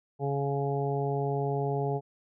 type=harmonic tone; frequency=140 Hz; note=C#3; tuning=18 cents sharp; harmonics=1 / 2 / 3 / 4 / 5 / 6; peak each=-30 / -40 / -31 / -42 / -35 / -38 dBFS; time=0.19-2.01 s; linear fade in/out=50 ms; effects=none